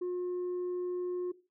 sine tone, 358.7 Hz, F4, 46 cents sharp, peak -29 dBFS, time 0.01-1.32 s, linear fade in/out 10 ms, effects noise-tail reverb RT60 0.3 s tail -18 dB re dry + tanh soft clip ceiling -31 dBFS

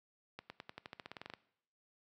accelerating click train, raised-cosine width 0.3 ms, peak -29 dBFS, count 15, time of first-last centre 0.39-1.337 s, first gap 110 ms, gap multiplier 0.92, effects noise-tail reverb RT60 0.7 s tail -19 dB re dry + high-pass 100 Hz 12 dB/octave

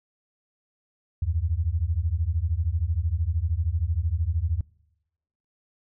sine beating tone pair, 76.3 / 89.3 Hz, D#2 / F2, -33 / +39 cents, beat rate 13 Hz, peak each -25 dBFS, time 1.22-4.61 s, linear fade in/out 5 ms, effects noise-tail reverb RT60 0.9 s tail -24 dB re dry

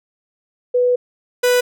sine / 45% pulse tone pair in turn, 493.9 / 493.9 Hz, B4 / B4, 0 / 0 cents, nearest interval unison, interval 0 cents, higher neither, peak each -12 dBFS, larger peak neither, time 0.74-0.96 / 1.43-1.61 s, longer first, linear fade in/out 10 ms, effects none

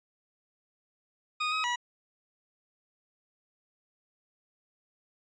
20% pulse tone with pitch steps, 1239 / 1267 / 969 Hz, D#6 / D#6 / B5, -8 / +31 / -33 cents, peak -23 dBFS, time 1.4-1.76 s, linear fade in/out 10 ms, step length 120 ms, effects resampled to 16000 Hz

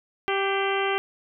harmonic tone with a mistuned harmonic, 391.5 Hz, G4, 2 cents flat, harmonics 1 / 2 / 3 / 4 / 5 / 6 / 7 / 8, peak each -26 / -29 / -31 / -32 / -33 / -34 / -34 / -35 dBFS, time 0.28-0.98 s, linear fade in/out 0 ms, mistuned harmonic 5, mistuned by +56 cents, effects none

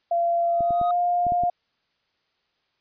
sine tone with pitch glide, 685 to 705.5 Hz, F5 to F5, -34 to +17 cents, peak -19 dBFS, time 0.11-1.5 s, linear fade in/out 5 ms, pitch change +51 cents, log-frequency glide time 0.61-0.9 s
triangle tone with exponential growth, 1251 Hz, D#6, 9 cents sharp, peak -26 dBFS, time 0.4-0.91 s, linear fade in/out 2 ms, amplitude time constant 110 ms
clicks, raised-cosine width 3 ms, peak -22 dBFS, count 6, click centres 0.607 / 0.707 / 0.814 / 1.267 / 1.321 / 1.436 s
effects white hiss -71 dBFS RMS until 2.8 s + resampled to 11025 Hz

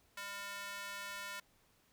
square tone with high-pass filter, 201 Hz, G3, 44 cents sharp, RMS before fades -45 dBFS, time 0.17-1.4 s, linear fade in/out 5 ms, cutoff 1400 Hz, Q 1.3, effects pink hiss -71 dBFS RMS until 1.92 s

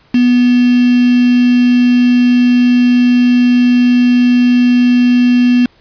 sine tone with quantisation, 245.6 Hz, B3, 9 cents flat, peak -6 dBFS, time 0.14-5.66 s, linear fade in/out 5 ms, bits 3, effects pink hiss -49 dBFS RMS until 5.8 s + resampled to 11025 Hz

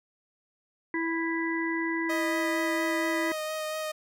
harmonic tone, 329.6 Hz, E4, in tune, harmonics 1 / 3 / 5 / 6, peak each -29 / -36 / -38 / -32 dBFS, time 0.94-3.32 s, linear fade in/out 2 ms
sawtooth tone with vibrato, 622.3 Hz, D#5, in tune, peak -27 dBFS, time 2.09-3.92 s, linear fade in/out 10 ms, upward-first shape sine, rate 4.3 Hz, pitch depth 13 cents each way
effects none

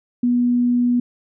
sine tone, 243.6 Hz, B3, 24 cents flat, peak -14 dBFS, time 0.23-1 s, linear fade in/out 5 ms, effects none

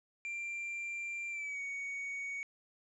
triangle tone with pitch glide, 2369 to 2236 Hz, D7 to C#7, +14 to +14 cents, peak -36 dBFS, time 0.25-2.43 s, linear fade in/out 0 ms, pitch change -100 cents, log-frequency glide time 1.3-1.61 s, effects resampled to 22050 Hz + 12-bit

